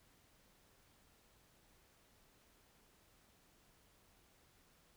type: silence
effects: pink hiss -70 dBFS RMS until 4.96 s